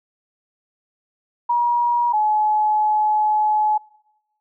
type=tone pair in turn; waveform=sine; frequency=956 / 851.7 Hz; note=A#5 / G#5; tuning=+43 / +43 cents; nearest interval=major second; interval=200 cents; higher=first; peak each=-15 dBFS; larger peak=neither; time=1.49-2.13 / 2.13-3.78 s; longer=second; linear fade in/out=10 ms; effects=noise-tail reverb RT60 0.9 s tail -24 dB re dry